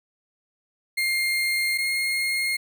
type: tone pair in turn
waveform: 35% pulse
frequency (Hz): 2118 / 2139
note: C7 / C7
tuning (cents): +21 / +38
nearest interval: unison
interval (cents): 17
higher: second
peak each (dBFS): -20 / -21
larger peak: first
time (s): 0.97-1.78 / 1.78-2.57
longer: first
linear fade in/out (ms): 10
effects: none